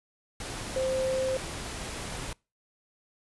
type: tone in noise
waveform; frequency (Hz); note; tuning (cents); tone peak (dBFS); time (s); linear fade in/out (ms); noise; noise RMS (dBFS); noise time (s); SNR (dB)
sine; 523.3; C5; 0; -26; 0.76-1.37; 2; pink; -37; 0.4-2.33; +8
effects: noise-tail reverb RT60 0.3 s tail -26 dB re dry + resampled to 24000 Hz